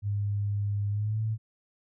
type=tone with pitch glide; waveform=sine; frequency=102 to 109.95 Hz; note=G#2 to A2; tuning=-31 to -1 cents; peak=-26 dBFS; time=0.02-1.38 s; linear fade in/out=50 ms; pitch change=+130 cents; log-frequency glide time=0.9-1.21 s; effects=none